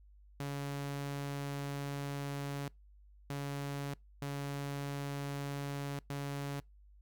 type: tone bursts at uneven times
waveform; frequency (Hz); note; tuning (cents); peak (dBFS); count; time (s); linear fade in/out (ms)
sawtooth; 141.2; C#3; +32; -33; 4; 0.4-2.68 / 3.3-3.94 / 4.22-5.99 / 6.1-6.6; 2
effects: noise-tail reverb RT60 0.2 s tail -25 dB re dry + added 50 Hz sine -57 dBFS peak until 7.01 s